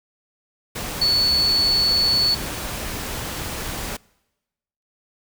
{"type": "tone in noise", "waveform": "sine", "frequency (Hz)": 4435, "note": "C#8", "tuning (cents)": 0, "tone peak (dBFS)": -15, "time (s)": [1.01, 2.35], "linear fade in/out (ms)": 10, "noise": "pink", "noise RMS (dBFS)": -29, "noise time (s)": [0.75, 3.97], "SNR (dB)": 11, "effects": ["noise-tail reverb RT60 1.0 s tail -25 dB re dry"]}